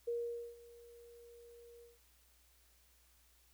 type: tone with ADSR envelope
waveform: sine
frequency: 472 Hz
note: A#4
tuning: 22 cents sharp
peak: -34 dBFS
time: 0.07-1.99 s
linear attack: 12 ms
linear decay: 470 ms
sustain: -21 dB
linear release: 170 ms
effects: added 60 Hz sine -70 dBFS peak until 3.53 s + white hiss -70 dBFS RMS until 3.53 s

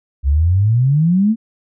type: exponential sweep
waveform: sine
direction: up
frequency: 65.41 to 231.2 Hz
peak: -10 dBFS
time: 0.23-1.36 s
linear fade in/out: 50 ms
effects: none

